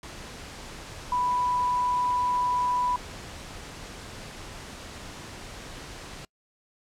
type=tone in noise; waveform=sine; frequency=989 Hz; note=B5; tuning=2 cents sharp; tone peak=-23 dBFS; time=1.12-2.96 s; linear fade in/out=2 ms; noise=pink; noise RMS=-41 dBFS; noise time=0.03-6.25 s; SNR=+15 dB; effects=noise-tail reverb RT60 0.1 s tail -26 dB re dry + low-pass 8000 Hz 12 dB/octave